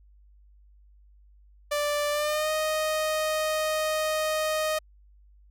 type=tone with pitch glide; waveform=sawtooth; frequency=587.3 to 621.9 Hz; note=D5 to D#5; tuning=0 to -1 cents; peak=-21 dBFS; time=1.71-4.79 s; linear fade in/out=10 ms; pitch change=+99 cents; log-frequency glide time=2.11-2.51 s; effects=added 50 Hz sine -53 dBFS peak until 5.5 s